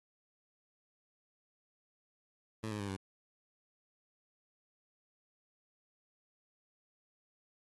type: tone with pitch steps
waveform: 15% pulse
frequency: 110 / 105.21 / 100.64 / 96.26 Hz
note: A2 / G#2 / G2 / G2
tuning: 0 / +23 / +46 / -31 cents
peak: -31 dBFS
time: 2.63-2.966 s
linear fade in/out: 10 ms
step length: 84 ms
effects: AAC 32 kbps